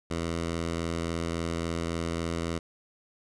10% pulse tone, 83.6 Hz, E2, 25 cents sharp, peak -21 dBFS, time 0.1-2.59 s, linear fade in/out 10 ms, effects resampled to 22050 Hz

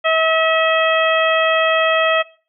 harmonic tone, 644 Hz, E5, 41 cents flat, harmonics 1 / 2 / 3 / 4 / 5, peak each -16 / -19 / -21 / -22 / -23 dBFS, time 0.04-2.23 s, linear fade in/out 20 ms, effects noise-tail reverb RT60 0.4 s tail -20 dB re dry

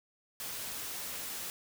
white noise, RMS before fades -40 dBFS, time 0.4-1.5 s, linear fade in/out 0 ms, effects none

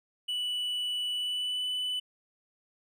triangle tone with pitch glide, 2960 to 2991 Hz, F#7 to F#7, 0 to +18 cents, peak -28 dBFS, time 0.28-2 s, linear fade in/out 10 ms, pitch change +18 cents, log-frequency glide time 1.13-1.66 s, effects none

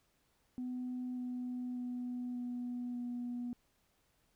sine tone with pitch steps, 250.5 / 248.6 / 246.8 / 244.9 / 243.1 Hz, B3 / B3 / B3 / B3 / B3, +25 / +12 / -1 / -14 / -27 cents, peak -36 dBFS, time 0.58-3.53 s, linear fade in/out 0 ms, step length 590 ms, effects tanh soft clip ceiling -34 dBFS + pink hiss -75 dBFS RMS until 4.35 s

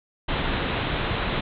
pink low-pass noise, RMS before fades -26 dBFS, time 0.28-1.41 s, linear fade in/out 10 ms, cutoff 3900 Hz, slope 96 dB/octave, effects none

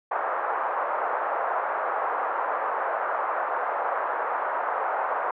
white band-pass noise, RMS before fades -27 dBFS, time 0.11-5.31 s, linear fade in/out 5 ms, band 560 to 1300 Hz, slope 24 dB/octave, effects low-pass 2000 Hz 12 dB/octave

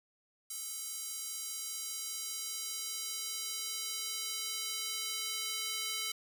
square tone with high-pass filter sweep, 437.5 Hz, A4, 10 cents flat, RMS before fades -39 dBFS, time 0.5-6.12 s, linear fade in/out 5 ms, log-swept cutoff 7400 to 3100 Hz, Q 1, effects none

